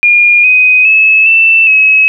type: tone with pitch steps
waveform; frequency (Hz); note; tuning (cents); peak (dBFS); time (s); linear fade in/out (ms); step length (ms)
sine; 2421 / 2506 / 2593 / 2663 / 2566; D#7 / D#7 / E7 / E7 / E7; -48 / +12 / -29 / +17 / -47; -3; 0.03-2.08; 0; 410
effects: none